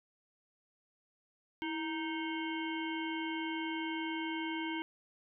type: harmonic tone with a mistuned harmonic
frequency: 311.1 Hz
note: D#4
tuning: in tune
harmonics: 1 / 3 / 5 / 7 / 9 / 10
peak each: -37 / -42 / -46 / -43 / -50 / -47 dBFS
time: 1.62-4.82 s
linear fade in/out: 0 ms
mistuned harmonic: 1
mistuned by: +71 cents
effects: none